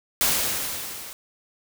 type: noise with level ramp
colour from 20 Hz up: white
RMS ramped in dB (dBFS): -20 to -39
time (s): 0.21-1.13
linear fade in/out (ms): 0
effects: none